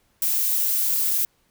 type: noise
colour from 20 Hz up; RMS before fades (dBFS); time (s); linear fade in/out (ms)
violet; -22; 0.22-1.25; 0
effects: pink hiss -65 dBFS RMS until 1.5 s